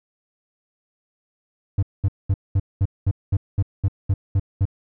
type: tone bursts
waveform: triangle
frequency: 97.2 Hz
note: G2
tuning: 14 cents flat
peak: -13 dBFS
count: 12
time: 1.78-4.654 s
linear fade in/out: 5 ms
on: 47 ms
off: 210 ms
effects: none